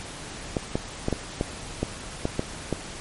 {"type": "clicks", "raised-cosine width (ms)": 2, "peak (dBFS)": -10, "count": 9, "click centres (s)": [0.568, 0.755, 1.084, 1.127, 1.411, 1.83, 2.254, 2.394, 2.727], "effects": ["pink hiss -38 dBFS RMS until 3 s", "MP3 48 kbps"]}